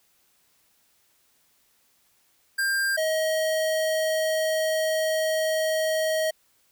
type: tone pair in turn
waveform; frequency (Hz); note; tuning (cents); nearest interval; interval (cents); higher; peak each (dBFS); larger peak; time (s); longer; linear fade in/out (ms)
square; 1594 / 632.6; G6 / D#5; +28 / +29; octave + major third; 1599; first; -23; neither; 2.58-2.97 / 2.97-6.31; second; 10
effects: white hiss -65 dBFS RMS until 6.71 s